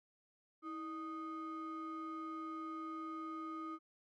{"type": "ring-modulated tone", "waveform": "triangle", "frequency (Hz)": 460.5, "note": "A#4", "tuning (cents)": -21, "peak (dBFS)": -37, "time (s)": [0.62, 3.79], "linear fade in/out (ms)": 50, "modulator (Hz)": 782, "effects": []}